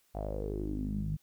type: tone with low-pass filter sweep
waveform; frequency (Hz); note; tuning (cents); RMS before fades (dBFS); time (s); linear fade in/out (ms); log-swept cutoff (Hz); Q
sawtooth; 51.5; G#1; -14; -35; 0.14-1.17; 20; 730 to 150; 6.8
effects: white hiss -70 dBFS RMS until 1.22 s